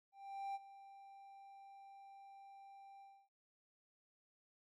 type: tone with ADSR envelope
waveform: triangle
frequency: 788 Hz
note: G5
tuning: 9 cents sharp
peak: -38 dBFS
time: 0.12-3.29 s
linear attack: 430 ms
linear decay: 31 ms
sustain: -16 dB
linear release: 280 ms
effects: none